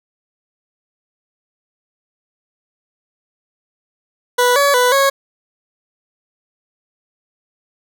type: tone with pitch steps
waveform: 20% pulse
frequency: 491.9 / 566 / 495.5 / 550 Hz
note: B4 / C#5 / B4 / C#5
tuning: -7 / +36 / +6 / -14 cents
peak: -6 dBFS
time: 4.38-5.1 s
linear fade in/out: 10 ms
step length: 180 ms
effects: none